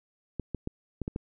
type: clicks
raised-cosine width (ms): 3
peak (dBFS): -19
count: 6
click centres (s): 0.397 / 0.547 / 0.674 / 1.017 / 1.079 / 1.161
effects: none